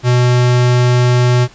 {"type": "tone", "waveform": "square", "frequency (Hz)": 123.47, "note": "B2", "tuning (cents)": 0, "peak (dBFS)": -9, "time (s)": [0.03, 1.48], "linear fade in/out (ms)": 50, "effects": ["pink hiss -42 dBFS RMS until 1.54 s", "resampled to 16000 Hz"]}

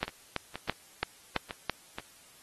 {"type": "two click trains", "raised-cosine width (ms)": 0.3, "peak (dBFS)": [-12, -21], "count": [6, 5], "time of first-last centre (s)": [[0.03, 1.697], [0.08, 1.985]], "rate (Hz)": [3, 2.1], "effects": ["white hiss -57 dBFS RMS until 2.42 s", "AAC 32 kbps"]}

